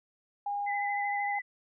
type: tone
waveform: sine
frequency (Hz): 813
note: G#5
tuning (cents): -37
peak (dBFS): -30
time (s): 0.46-1.39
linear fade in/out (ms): 5
type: tone with vibrato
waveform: sine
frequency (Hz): 2020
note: B6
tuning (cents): +39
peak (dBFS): -33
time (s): 0.66-1.42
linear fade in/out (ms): 20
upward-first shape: sine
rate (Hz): 13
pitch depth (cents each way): 33
effects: none